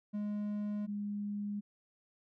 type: tone pair in turn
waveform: triangle / sine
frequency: 207.7 / 205.2 Hz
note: G#3 / G#3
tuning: 0 / -21 cents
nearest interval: unison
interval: 21 cents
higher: first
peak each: -32 / -35 dBFS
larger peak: first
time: 0.13-0.87 / 0.87-1.61 s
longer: neither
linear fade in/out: 20 ms
effects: none

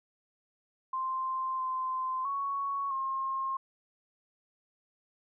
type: tone with pitch steps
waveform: sine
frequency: 1046 / 1037 / 1112 / 1069 Hz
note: C6 / C6 / C#6 / C6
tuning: -1 / -16 / +5 / +37 cents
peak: -30 dBFS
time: 0.93-3.57 s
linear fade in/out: 5 ms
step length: 660 ms
effects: none

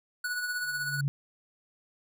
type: tone with tremolo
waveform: square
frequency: 1471 Hz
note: F#6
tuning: 11 cents flat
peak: -29 dBFS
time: 0.24-1.01 s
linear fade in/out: 5 ms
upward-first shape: triangle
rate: 16 Hz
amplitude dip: 50%
type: tone with exponential growth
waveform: sine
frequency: 140.7 Hz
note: C#3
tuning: 26 cents sharp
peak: -23 dBFS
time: 0.62-1.08 s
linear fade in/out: 0 ms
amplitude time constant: 100 ms
effects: none

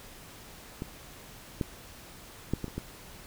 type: clicks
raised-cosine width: 3 ms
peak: -21 / -15 / -14 / -20 / -28 / -20 dBFS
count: 6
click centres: 0.821 / 1.612 / 2.536 / 2.643 / 2.681 / 2.78 s
effects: pink hiss -49 dBFS RMS until 3.26 s

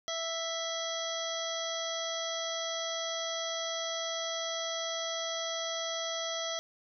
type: harmonic tone with a mistuned harmonic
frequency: 659.3 Hz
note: E5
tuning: in tune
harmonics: 1 / 2 / 3 / 5 / 6 / 7 / 8 / 9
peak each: -37 / -42 / -43 / -38 / -46 / -49 / -46 / -41 dBFS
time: 0.08-6.59 s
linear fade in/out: 0 ms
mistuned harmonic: 6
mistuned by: +25 cents
effects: none

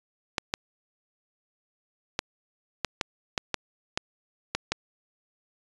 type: clicks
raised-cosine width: 0.2 ms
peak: -8 dBFS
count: 10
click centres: 0.382 / 0.539 / 2.191 / 2.847 / 3.012 / 3.378 / 3.543 / 3.975 / 4.55 / 4.72 s
effects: resampled to 22050 Hz

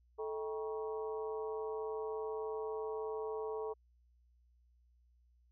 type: harmonic tone with a mistuned harmonic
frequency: 158.4 Hz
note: D#3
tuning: 31 cents sharp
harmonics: 3 / 4 / 5 / 6 / 7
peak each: -38 / -50 / -50 / -48 / -51 dBFS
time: 0.18-3.74 s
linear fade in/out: 20 ms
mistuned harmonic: 3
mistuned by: -140 cents
effects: added 60 Hz sine -66 dBFS peak until 5.51 s

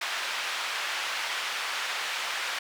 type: band-pass noise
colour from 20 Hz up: white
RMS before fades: -32 dBFS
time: 0.01-2.59 s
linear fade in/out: 5 ms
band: 930 to 3000 Hz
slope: 12 dB/octave
effects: none

